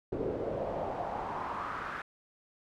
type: noise with band-pass filter sweep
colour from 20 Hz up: brown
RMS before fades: -36 dBFS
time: 0.12-2.02 s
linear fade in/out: 5 ms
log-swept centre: 410 to 1500 Hz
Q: 3.3
effects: none